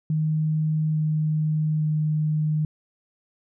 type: tone with pitch steps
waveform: sine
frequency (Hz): 155.56 / 154.57 / 153.6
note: D#3 / D#3 / D#3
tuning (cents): 0 / -11 / -22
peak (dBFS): -20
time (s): 0.1-2.65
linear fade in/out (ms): 2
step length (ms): 850
effects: none